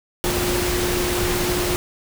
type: tone in noise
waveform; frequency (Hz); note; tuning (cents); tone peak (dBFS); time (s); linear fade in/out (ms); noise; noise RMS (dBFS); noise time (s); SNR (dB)
sine; 356.3; F4; +35; -23; 0.24-1.76; 0; pink; -23; 0.24-1.76; -3
effects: none